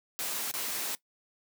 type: noise with dropouts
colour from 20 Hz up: white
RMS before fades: -34 dBFS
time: 0.19-0.95 s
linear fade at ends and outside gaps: 0 ms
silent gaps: 0.513-0.539 s
effects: noise-tail reverb RT60 0.1 s tail -19 dB re dry + high-pass 200 Hz 12 dB/octave